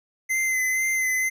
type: tone with vibrato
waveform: square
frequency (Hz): 2056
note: C7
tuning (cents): -31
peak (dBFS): -22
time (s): 0.29-1.3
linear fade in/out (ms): 20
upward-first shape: sine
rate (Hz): 2.1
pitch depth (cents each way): 25
effects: none